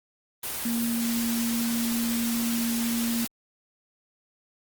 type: tone in noise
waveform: sine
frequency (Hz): 233.1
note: A#3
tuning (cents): 0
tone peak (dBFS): -25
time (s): 0.65-3.25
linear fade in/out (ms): 5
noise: white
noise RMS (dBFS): -32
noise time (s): 0.43-3.27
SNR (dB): +4
effects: Opus 24 kbps